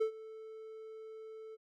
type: tone with ADSR envelope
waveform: triangle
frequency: 440 Hz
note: A4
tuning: in tune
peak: -25 dBFS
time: 0-1.57 s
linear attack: 15 ms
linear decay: 94 ms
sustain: -19 dB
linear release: 31 ms
effects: none

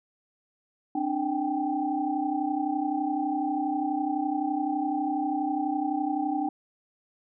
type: tone cluster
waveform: sine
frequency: 267.8 / 299.2 / 772 / 804 Hz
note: C4 / D4 / G5 / G5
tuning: +40 / +32 / -27 / +44 cents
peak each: -34 / -28 / -30 / -35 dBFS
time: 0.95-6.49 s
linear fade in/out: 5 ms
effects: none

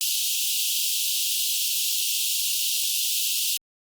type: high-pass noise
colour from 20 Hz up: pink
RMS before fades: -25 dBFS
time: 0.01-3.57 s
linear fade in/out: 0 ms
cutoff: 2700 Hz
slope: 96 dB/octave
effects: Opus 32 kbps

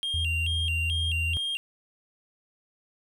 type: tone with vibrato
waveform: triangle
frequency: 2988 Hz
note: F#7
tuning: 16 cents sharp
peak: -26 dBFS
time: 0.03-1.57 s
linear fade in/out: 0 ms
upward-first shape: square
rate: 2.3 Hz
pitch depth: 130 cents each way
type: tone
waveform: sine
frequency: 82.41 Hz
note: E2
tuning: in tune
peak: -27 dBFS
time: 0.14-1.37 s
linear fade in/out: 0 ms
effects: none

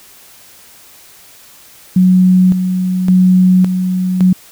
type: tone with tremolo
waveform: sine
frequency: 184.1 Hz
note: F#3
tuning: 8 cents flat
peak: -5 dBFS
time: 1.96-4.33 s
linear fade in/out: 5 ms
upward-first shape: square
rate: 0.89 Hz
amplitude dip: 55%
effects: white hiss -41 dBFS RMS until 4.51 s

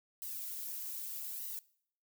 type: noise with flanger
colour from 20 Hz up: violet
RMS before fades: -42 dBFS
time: 0.22-1.59 s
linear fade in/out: 0 ms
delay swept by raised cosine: 1 to 3.9 ms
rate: 0.8 Hz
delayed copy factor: +1
effects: noise-tail reverb RT60 0.6 s tail -21 dB re dry

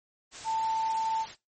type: tone in noise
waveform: sine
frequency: 890 Hz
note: A5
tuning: 20 cents sharp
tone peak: -26 dBFS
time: 0.44-1.26 s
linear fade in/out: 50 ms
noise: white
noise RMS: -42 dBFS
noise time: 0.31-1.36 s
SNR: +13 dB
effects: noise-tail reverb RT60 0.2 s tail -20 dB re dry + MP3 32 kbps

